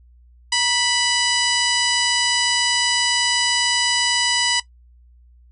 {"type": "harmonic tone with a mistuned harmonic", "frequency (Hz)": 987.8, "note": "B5", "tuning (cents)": 0, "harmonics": [1, 2, 3, 4, 5, 6, 7, 8, 9], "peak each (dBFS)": [-25, -24, -22, -27, -22, -28, -32, -28, -29], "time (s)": [0.52, 4.6], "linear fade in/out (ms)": 5, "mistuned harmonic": 1, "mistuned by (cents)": -57, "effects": ["noise-tail reverb RT60 0.1 s tail -17 dB re dry", "added 60 Hz sine -47 dBFS peak until 5.51 s"]}